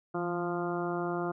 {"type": "harmonic tone with a mistuned harmonic", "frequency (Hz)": 174.61, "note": "F3", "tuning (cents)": 0, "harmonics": [1, 2, 3, 4, 5, 6, 7, 8], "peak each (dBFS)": [-37, -33, -42, -37, -44, -43, -41, -43], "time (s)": [0.14, 1.32], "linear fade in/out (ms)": 10, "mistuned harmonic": 1, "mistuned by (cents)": -49, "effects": []}